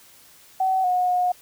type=tone with pitch steps; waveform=sine; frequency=757 / 726 / 722 Hz; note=F#5 / F#5 / F#5; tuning=+39 / -33 / -43 cents; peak=-18 dBFS; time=0.6-1.32 s; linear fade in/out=5 ms; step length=240 ms; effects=white hiss -51 dBFS RMS until 1.41 s